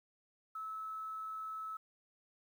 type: tone with quantisation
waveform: sine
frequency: 1301 Hz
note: E6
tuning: 23 cents flat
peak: -40 dBFS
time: 0.55-1.77 s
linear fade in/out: 5 ms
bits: 11
effects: none